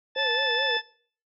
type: harmonic tone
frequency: 875 Hz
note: A5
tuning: 10 cents flat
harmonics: 1 / 2 / 3 / 4 / 6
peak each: -32 / -27 / -34 / -27 / -34 dBFS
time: 0.15-0.82 s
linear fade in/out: 50 ms
type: tone with vibrato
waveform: sine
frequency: 509 Hz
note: C5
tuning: 48 cents flat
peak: -29 dBFS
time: 0.16-0.77 s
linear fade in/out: 2 ms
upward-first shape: sine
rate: 4.7 Hz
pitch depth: 140 cents each way
effects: noise-tail reverb RT60 0.5 s tail -21 dB re dry